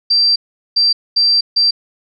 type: tone bursts at uneven times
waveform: sine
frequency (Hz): 4700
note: D8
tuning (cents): +1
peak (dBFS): -9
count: 4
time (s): 0.1-0.36 / 0.76-0.93 / 1.16-1.41 / 1.56-1.71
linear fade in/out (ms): 10
effects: none